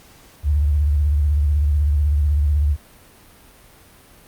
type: tone with vibrato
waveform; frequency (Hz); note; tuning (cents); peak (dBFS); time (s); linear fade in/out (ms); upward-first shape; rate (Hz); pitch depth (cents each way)
sine; 73.42; D2; 0; -14; 0.43-2.77; 50; sine; 16; 99
effects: pink hiss -48 dBFS RMS until 4.27 s + Opus 48 kbps